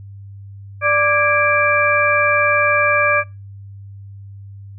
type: harmonic tone with a mistuned harmonic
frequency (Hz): 587.3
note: D5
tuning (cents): 0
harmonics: 1 / 2 / 3 / 4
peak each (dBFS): -18 / -18 / -18 / -18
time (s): 0.81-3.24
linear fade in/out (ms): 50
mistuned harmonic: 3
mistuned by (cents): -120
effects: noise-tail reverb RT60 0.3 s tail -25 dB re dry + added 99 Hz sine -33 dBFS peak until 4.78 s